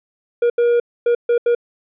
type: tone bursts at uneven times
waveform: triangle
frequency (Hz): 475.9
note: A#4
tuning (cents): +36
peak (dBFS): -10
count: 5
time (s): 0.42-0.5 / 0.58-0.8 / 1.06-1.15 / 1.29-1.38 / 1.46-1.55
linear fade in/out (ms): 5
effects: resampled to 8000 Hz